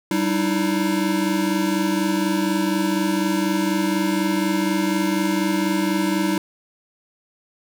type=tone cluster; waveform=square; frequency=192.9 / 303.1 / 327.2 Hz; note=G3 / D#4 / E4; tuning=-28 / -45 / -13 cents; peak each=-24 dBFS; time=0.11-6.38 s; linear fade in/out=2 ms; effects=none